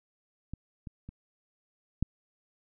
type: clicks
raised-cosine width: 5 ms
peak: -25 / -28 / -30 / -14 dBFS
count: 4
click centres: 0.536 / 0.872 / 1.09 / 2.026 s
effects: none